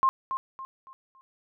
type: tone with echo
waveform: sine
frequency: 1063 Hz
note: C6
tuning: 27 cents sharp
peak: -18 dBFS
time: 0.03-0.09 s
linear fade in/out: 0 ms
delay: 280 ms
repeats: 4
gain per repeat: -9 dB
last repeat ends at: 1.21 s
effects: none